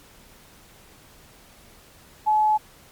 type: tone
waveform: sine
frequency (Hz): 856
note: A5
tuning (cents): -48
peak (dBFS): -16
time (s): 2.26-2.58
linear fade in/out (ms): 20
effects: pink hiss -51 dBFS RMS until 2.91 s + MP3 96 kbps